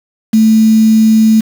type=tone with quantisation; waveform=sine; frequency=220 Hz; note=A3; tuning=in tune; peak=-4 dBFS; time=0.33-1.41 s; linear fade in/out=10 ms; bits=4; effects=none